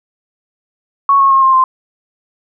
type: tone with pitch steps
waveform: sine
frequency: 1108.7 / 1092.2 / 1075.9 / 1059.9 / 1044.1 Hz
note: C#6 / C#6 / C6 / C6 / C6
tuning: 0 / -26 / +48 / +22 / -4 cents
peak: -6 dBFS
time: 1.09-1.64 s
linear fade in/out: 2 ms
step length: 110 ms
effects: none